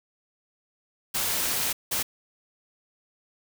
white noise bursts at uneven times, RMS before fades -27 dBFS, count 2, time 1.14-1.73 / 1.91-2.03 s, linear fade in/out 10 ms, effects none

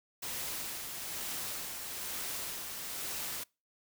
white noise with tremolo, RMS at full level -38 dBFS, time 0.22-3.44 s, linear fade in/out 10 ms, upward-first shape sine, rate 1.1 Hz, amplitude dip 35%, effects noise-tail reverb RT60 0.3 s tail -26 dB re dry

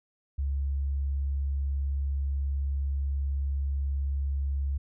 sine tone, 69.3 Hz, C#2, in tune, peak -26 dBFS, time 0.38-4.78 s, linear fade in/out 10 ms, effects none

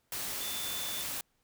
sine tone in noise, 3520 Hz, A7, in tune, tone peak -40 dBFS, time 0.41-1.03 s, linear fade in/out 2 ms, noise white, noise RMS -37 dBFS, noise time 0.12-1.21 s, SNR -6 dB, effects pink hiss -75 dBFS RMS until 1.43 s

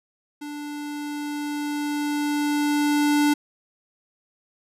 square tone with level ramp, 293.7 Hz, D4, in tune, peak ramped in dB -33 to -17 dBFS, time 0.41-3.34 s, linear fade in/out 10 ms, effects resampled to 32000 Hz

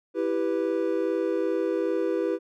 triangle chord, E minor, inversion none, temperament equal, 329.6 / 392 / 493.9 Hz, E4 / G4 / B4, 0 / 0 / 0 cents, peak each -26 dBFS, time 0.14-2.39 s, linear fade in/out 50 ms, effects none

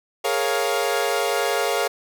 sawtooth chord, Bb minor seventh, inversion third, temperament equal with one note detuned, 415.3 / 466.2 / 554.4 / 701.7 Hz, Ab4 / Bb4 / Db5 / F5, 0 / 0 / 0 / +8 cents, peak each -22 dBFS, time 0.24-1.88 s, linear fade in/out 10 ms, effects none

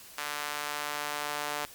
sawtooth tone with high-pass filter sweep, 147.3 Hz, D3, 6 cents sharp, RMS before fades -35 dBFS, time 0.18-1.65 s, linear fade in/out 0 ms, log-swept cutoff 1200 to 790 Hz, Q 0.98, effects white hiss -50 dBFS RMS until 1.74 s + Opus 48 kbps

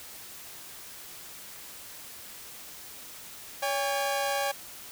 sawtooth tone pair together, 562.8 / 809 Hz, C#5 / G#5, +26 / -46 cents, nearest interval tritone, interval 628 cents, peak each -26 dBFS, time 3.62-4.52 s, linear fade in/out 10 ms, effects white hiss -45 dBFS RMS until 4.91 s

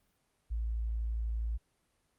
sine tone, 56.1 Hz, A1, 34 cents sharp, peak -31 dBFS, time 0.5-1.58 s, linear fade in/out 20 ms, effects pink hiss -75 dBFS RMS until 2.18 s + Opus 32 kbps

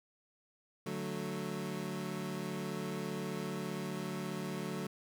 25% pulse chord, D major, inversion none, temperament equal, 146.83 / 185 / 220 Hz, D3 / F#3 / A3, 0 / 0 / 0 cents, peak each -39 / -36 / -39 dBFS, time 0.86-4.87 s, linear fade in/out 5 ms, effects none

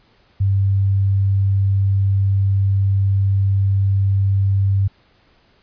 sine tone, 98 Hz, G2, in tune, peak -13 dBFS, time 0.4-4.88 s, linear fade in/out 10 ms, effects pink hiss -56 dBFS RMS until 5.62 s + resampled to 11025 Hz

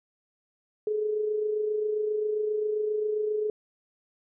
sine tone with amplitude modulation, 425.4 Hz, G#4, 42 cents sharp, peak -23 dBFS, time 0.87-3.5 s, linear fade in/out 2 ms, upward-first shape sine, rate 27.5 Hz, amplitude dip 45%, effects none

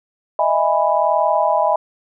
sine chord, E major seventh, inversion third, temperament just, 618.1 / 659.3 / 824.1 / 988.9 Hz, D#5 / E5 / G#5 / B5, -12 / 0 / -14 / +2 cents, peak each -19 dBFS, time 0.39-1.76 s, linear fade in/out 2 ms, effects none

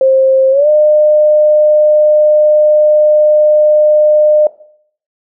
sine tone with pitch glide, 530 to 605.3 Hz, C5 to D#5, +22 to -48 cents, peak -5 dBFS, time 0.01-4.47 s, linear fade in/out 2 ms, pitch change +230 cents, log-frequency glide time 0.51-0.68 s, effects noise-tail reverb RT60 0.6 s tail -17 dB re dry

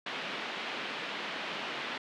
white band-pass noise, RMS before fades -38 dBFS, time 0.06-1.98 s, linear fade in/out 5 ms, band 180 to 3300 Hz, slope 24 dB/octave, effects none

